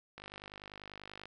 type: click train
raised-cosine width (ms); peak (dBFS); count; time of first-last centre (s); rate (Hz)
0.3; -30; 55; 0.18-1.256; 50.2
effects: none